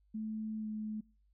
sine tone with pitch glide, 217.6 to 215.1 Hz, A3 to A3, -19 to -39 cents, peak -36 dBFS, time 0.14-1.01 s, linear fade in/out 10 ms, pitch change -20 cents, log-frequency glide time 0.58-0.67 s, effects noise-tail reverb RT60 0.4 s tail -25 dB re dry + added 50 Hz sine -67 dBFS peak until 1.33 s

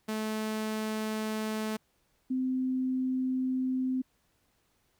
sawtooth / sine tone pair in turn, 217 / 258.1 Hz, A3 / C4, -24 / -23 cents, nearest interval minor third, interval 301 cents, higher second, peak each -27 dBFS, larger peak neither, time 0.08-1.77 / 2.3-4.02 s, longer second, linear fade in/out 10 ms, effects pink hiss -72 dBFS RMS until 4.99 s

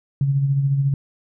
sine tone with tremolo, 138.59 Hz, C#3, in tune, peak -14 dBFS, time 0.21-0.94 s, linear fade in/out 2 ms, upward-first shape sine, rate 14 Hz, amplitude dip 45%, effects none

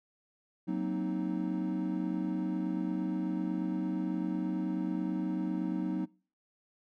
triangle chord, C half-diminished seventh, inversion second, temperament equal, 185 / 233.1 / 261.6 / 311.1 Hz, Gb3 / Bb3 / C4 / Eb4, 0 / 0 / 0 / 0 cents, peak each -32 / -37 / -36 / -33 dBFS, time 0.67-6.06 s, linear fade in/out 20 ms, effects noise-tail reverb RT60 0.4 s tail -24 dB re dry

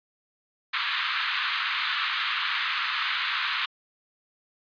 pink band-pass noise, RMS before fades -28 dBFS, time 0.73-3.66 s, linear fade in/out 10 ms, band 1100 to 4100 Hz, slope 48 dB/octave, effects resampled to 11025 Hz

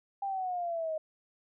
sine exponential sweep, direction down, 800 to 621 Hz, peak -31 dBFS, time 0.22-0.98 s, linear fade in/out 5 ms, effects none

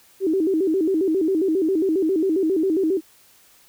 sine tone with vibrato, 349.2 Hz, F4, in tune, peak -17 dBFS, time 0.2-3.01 s, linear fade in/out 50 ms, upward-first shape square, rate 7.4 Hz, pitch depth 170 cents each way, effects white hiss -54 dBFS RMS until 3.68 s

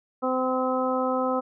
harmonic tone, 257.5 Hz, C4, 28 cents flat, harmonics 1 / 2 / 3 / 4 / 5, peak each -28 / -26 / -31 / -32 / -30 dBFS, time 0.22-1.41 s, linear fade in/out 20 ms, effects none

